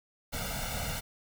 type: noise with comb filter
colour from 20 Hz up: pink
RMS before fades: -35 dBFS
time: 0.32-1.01 s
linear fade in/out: 20 ms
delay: 1.4 ms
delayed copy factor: +1
effects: none